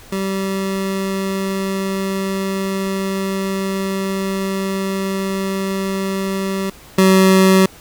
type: tone pair in turn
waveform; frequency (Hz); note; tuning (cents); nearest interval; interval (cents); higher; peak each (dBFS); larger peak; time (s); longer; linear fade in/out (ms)
25% pulse; 193.3 / 189.65; G3 / F#3; -24 / +43; unison; 33; first; -15 / -5; second; 0.12-6.7 / 6.98-7.66; first; 5
effects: pink hiss -42 dBFS RMS until 7.8 s